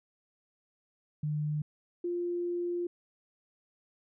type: tone pair in turn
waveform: sine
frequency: 150.4 / 349.5 Hz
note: D3 / F4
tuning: +42 / +1 cents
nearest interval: octave + minor third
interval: 1459 cents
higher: second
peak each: -29 / -30 dBFS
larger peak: first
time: 1.23-1.62 / 2.04-2.87 s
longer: second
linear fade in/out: 5 ms
effects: none